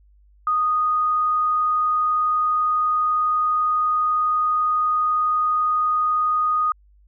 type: tone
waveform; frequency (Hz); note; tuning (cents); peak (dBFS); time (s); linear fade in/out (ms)
sine; 1239; D#6; -8; -17; 0.47-6.72; 2
effects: added 50 Hz sine -51 dBFS peak until 7.07 s